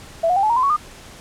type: tone with pitch steps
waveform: sine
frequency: 663 / 723 / 788.4 / 859.8 / 937.6 / 1022.5 / 1115 / 1215.9 Hz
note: E5 / F#5 / G5 / A5 / A#5 / C6 / C#6 / D#6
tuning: +10 / -40 / +10 / -40 / +10 / -40 / +10 / -40 cents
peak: -14 dBFS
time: 0.23-0.766 s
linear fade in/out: 10 ms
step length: 67 ms
effects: pink hiss -41 dBFS RMS until 1.2 s + low-pass 10000 Hz 12 dB/octave